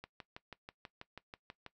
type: click train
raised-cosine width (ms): 0.3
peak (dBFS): -30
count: 11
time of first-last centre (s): 0.04-1.663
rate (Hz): 6.16
effects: noise-tail reverb RT60 0.1 s tail -18 dB re dry